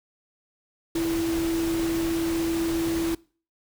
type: tone in noise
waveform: sine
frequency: 331.1 Hz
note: E4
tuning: 8 cents sharp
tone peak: -23 dBFS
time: 0.95-3.15 s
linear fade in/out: 5 ms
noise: pink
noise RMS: -34 dBFS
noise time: 0.95-3.15 s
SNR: +8 dB
effects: noise-tail reverb RT60 0.4 s tail -23 dB re dry